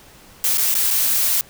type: noise with dropouts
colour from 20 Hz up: blue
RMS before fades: -18 dBFS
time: 0.44-1.41 s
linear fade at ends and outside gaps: 1 ms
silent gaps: 0.574-0.58 / 0.742-0.751 / 0.905-0.909 s
effects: pink hiss -46 dBFS RMS until 1.49 s